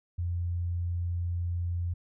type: tone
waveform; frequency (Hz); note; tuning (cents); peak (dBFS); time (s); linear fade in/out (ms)
sine; 87; F2; -6; -28; 0.18-1.94; 10
effects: none